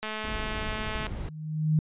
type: click train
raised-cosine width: 0.3 ms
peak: -18 dBFS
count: 225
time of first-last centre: 0.03-1.067 s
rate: 216 Hz
type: noise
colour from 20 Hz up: brown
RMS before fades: -35 dBFS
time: 0.24-1.29 s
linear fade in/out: 2 ms
type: tone with exponential growth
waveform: sine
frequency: 155.1 Hz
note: D#3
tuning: 5 cents flat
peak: -18 dBFS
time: 0.87-1.79 s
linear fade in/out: 2 ms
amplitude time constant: 200 ms
effects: resampled to 8000 Hz